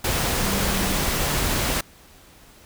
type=tone in noise; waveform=sine; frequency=196 Hz; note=G3; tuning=in tune; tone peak=-27 dBFS; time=0.4-0.98 s; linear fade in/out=5 ms; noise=pink; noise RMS=-23 dBFS; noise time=0.04-1.81 s; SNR=-7 dB; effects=pink hiss -50 dBFS RMS until 2.65 s